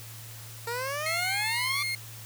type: exponential sweep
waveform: 15% pulse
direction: up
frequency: 458 to 1179 Hz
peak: -24 dBFS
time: 0.67-1.83 s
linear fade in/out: 5 ms
type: tone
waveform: 30% pulse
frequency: 2136 Hz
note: C7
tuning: 35 cents sharp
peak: -26 dBFS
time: 1.06-1.95 s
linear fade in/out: 2 ms
effects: added 112 Hz sine -44 dBFS peak until 2.25 s + white hiss -46 dBFS RMS until 2.25 s